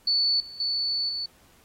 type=tone with level steps; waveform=sine; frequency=4467 Hz; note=C#8; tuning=12 cents sharp; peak=-20 / -39 / -24 / -28 dBFS; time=0.07-1.26 s; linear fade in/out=5 ms; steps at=0.4 / 0.6 / 1.09 s; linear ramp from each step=2 ms; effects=pink hiss -59 dBFS RMS until 1.64 s + AAC 48 kbps